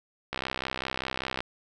click train, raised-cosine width 0.3 ms, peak -14 dBFS, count 71, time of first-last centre 0.33-1.405 s, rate 65.1 Hz, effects none

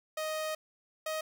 sawtooth tone pair in turn, 624 / 627.6 Hz, D#5 / D#5, +5 / +15 cents, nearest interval unison, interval 10 cents, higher second, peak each -29 / -29 dBFS, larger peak neither, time 0.17-0.55 / 1.06-1.21 s, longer first, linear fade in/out 5 ms, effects none

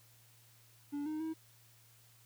triangle tone with pitch steps, 288.3 / 309 / 319.8 Hz, D4 / D#4 / D#4, -32 / -12 / +48 cents, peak -34 dBFS, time 0.92-1.34 s, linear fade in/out 20 ms, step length 140 ms, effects added 115 Hz sine -65 dBFS peak until 2.25 s + white hiss -65 dBFS RMS until 2.25 s

